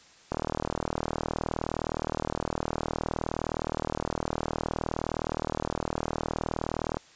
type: click train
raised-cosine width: 1 ms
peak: -14 dBFS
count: 263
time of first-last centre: 0.32-6.97 s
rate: 39.4 Hz
effects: white hiss -55 dBFS RMS until 7.15 s + resampled to 16000 Hz